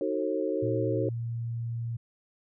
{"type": "chord", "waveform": "sine", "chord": "D# diminished seventh", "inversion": "none", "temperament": "just", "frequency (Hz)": [311.1, 373.4, 448, 537.6], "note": ["D#4", "F#4", "A4", "C5"], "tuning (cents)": [0, 16, 31, 47], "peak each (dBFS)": -32, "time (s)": [0.01, 1.09], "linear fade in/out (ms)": 2}
{"type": "tone", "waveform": "sine", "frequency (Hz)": 116.54, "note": "A#2", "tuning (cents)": 0, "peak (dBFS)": -30, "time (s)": [0.62, 1.97], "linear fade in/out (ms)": 10}
{"effects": []}